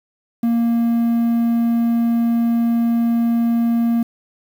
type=tone with quantisation; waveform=triangle; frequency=233.1 Hz; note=A#3; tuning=in tune; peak=-12 dBFS; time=0.43-4.03 s; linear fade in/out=5 ms; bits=7; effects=none